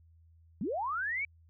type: linear sweep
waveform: sine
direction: up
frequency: 158.3 to 2324 Hz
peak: -31 dBFS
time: 0.61-1.25 s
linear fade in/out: 2 ms
effects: added 82 Hz sine -58 dBFS peak until 1.49 s